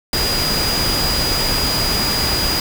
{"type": "tone in noise", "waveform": "sine", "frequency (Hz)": 4894, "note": "D#8", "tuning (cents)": -29, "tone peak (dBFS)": -19, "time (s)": [0.13, 2.6], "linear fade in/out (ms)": 2, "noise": "pink", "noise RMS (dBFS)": -20, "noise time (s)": [0.13, 2.6], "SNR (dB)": -2, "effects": []}